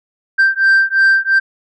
sine beating tone pair, 1568 / 1570.9 Hz, G6 / G6, 0 / +3 cents, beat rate 2.9 Hz, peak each -10 dBFS, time 0.38-1.4 s, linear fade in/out 20 ms, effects tanh soft clip ceiling -6 dBFS

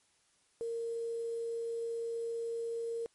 sine tone with quantisation, 462.2 Hz, A#4, 15 cents flat, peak -34 dBFS, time 0.61-3.06 s, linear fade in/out 0 ms, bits 9, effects white hiss -71 dBFS RMS until 3.14 s + MP3 48 kbps

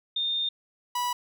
sine / 45% pulse tone pair in turn, 3638 / 980.4 Hz, A#7 / B5, -43 / -13 cents, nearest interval octave + major seventh, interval 2270 cents, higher first, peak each -25 / -26 dBFS, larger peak first, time 0.16-0.49 / 0.95-1.13 s, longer first, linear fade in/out 5 ms, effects none

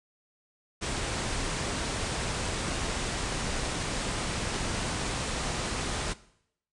pink low-pass noise, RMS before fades -32 dBFS, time 0.81-6.14 s, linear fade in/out 20 ms, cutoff 9600 Hz, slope 96 dB/octave, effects noise-tail reverb RT60 0.7 s tail -18 dB re dry

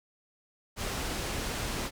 pink low-pass noise, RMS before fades -34 dBFS, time 0.76-1.91 s, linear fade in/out 50 ms, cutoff 9800 Hz, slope 12 dB/octave, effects none

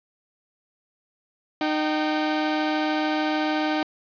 sawtooth tone pair together, 306.5 / 773 Hz, D#4 / G5, -26 / -24 cents, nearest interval octave + major third, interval 1602 cents, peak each -19 / -24 dBFS, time 1.61-3.83 s, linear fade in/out 2 ms, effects resampled to 11025 Hz + 9-bit

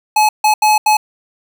square tone bursts at uneven times, 853 Hz, G#5, 46 cents sharp, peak -9 dBFS, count 4, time 0.16-0.29 / 0.44-0.54 / 0.62-0.78 / 0.86-0.97 s, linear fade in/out 5 ms, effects none

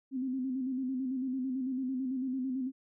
sine tone with vibrato, 259.7 Hz, C4, 13 cents flat, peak -31 dBFS, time 0.11-2.72 s, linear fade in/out 50 ms, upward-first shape square, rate 9 Hz, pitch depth 50 cents each way, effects none

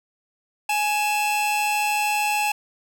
45% pulse tone pair together, 836 / 2661 Hz, G#5 / E7, +11 / +16 cents, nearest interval octave + minor sixth, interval 2005 cents, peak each -22 / -25 dBFS, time 0.69-2.52 s, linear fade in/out 5 ms, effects none

